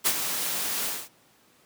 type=noise with ADSR envelope; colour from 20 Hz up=white; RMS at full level=-21 dBFS; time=0.04-1.09 s; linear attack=27 ms; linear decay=58 ms; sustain=-8 dB; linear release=220 ms; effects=pink hiss -60 dBFS RMS until 1.65 s + high-pass 150 Hz 12 dB/octave